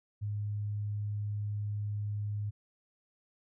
sine tone, 103.83 Hz, G#2, in tune, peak -32 dBFS, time 0.21-2.51 s, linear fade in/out 20 ms, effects none

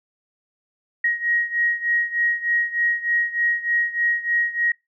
sine beating tone pair, 1887 / 1890.3 Hz, A#6 / A#6, +21 / +24 cents, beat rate 3.3 Hz, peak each -21 / -24 dBFS, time 1.04-4.72 s, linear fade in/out 5 ms, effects noise-tail reverb RT60 0.2 s tail -24 dB re dry

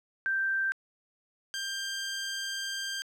sine / 15% pulse tone pair in turn, 1568 / 1586.2 Hz, G6 / G6, 0 / +20 cents, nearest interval unison, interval 20 cents, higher second, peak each -26 dBFS, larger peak neither, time 0.26-0.72 / 1.54-3.02 s, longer second, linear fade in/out 0 ms, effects low-pass 11000 Hz 12 dB/octave + 11-bit

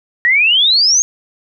sine exponential sweep, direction up, 1864.7 to 6570 Hz, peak -8 dBFS, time 0.25-1.02 s, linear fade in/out 0 ms, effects none

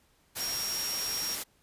sine tone in noise, 5588 Hz, F8, in tune, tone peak -32 dBFS, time 0.39-1.36 s, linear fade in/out 20 ms, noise white, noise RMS -35 dBFS, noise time 0.35-1.44 s, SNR 0 dB, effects pink hiss -67 dBFS RMS until 1.62 s + resampled to 32000 Hz

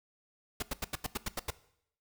pink noise bursts, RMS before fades -34 dBFS, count 9, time 0.6-1.505 s, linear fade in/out 5 ms, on 25 ms, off 85 ms, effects noise-tail reverb RT60 0.7 s tail -18 dB re dry

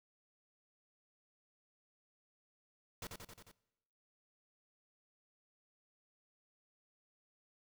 pink noise with echo, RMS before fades -45 dBFS, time 3.02-3.07 s, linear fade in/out 2 ms, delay 89 ms, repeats 5, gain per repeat -3 dB, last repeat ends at 3.515 s, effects noise-tail reverb RT60 1.0 s tail -22 dB re dry

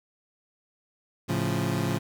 25% pulse chord, A augmented, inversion none, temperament equal, 110 / 138.59 / 174.61 Hz, A2 / C#3 / E#3, 0 / 0 / 0 cents, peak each -26 dBFS, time 1.28-1.99 s, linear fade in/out 20 ms, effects none

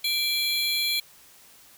square tone cluster, 2349 / 3353 / 4134 Hz, D7 / G#7 / C8, 0 / +16 / -22 cents, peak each -30 / -29 / -27 dBFS, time 0.04-1 s, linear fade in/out 5 ms, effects white hiss -53 dBFS RMS until 1.77 s

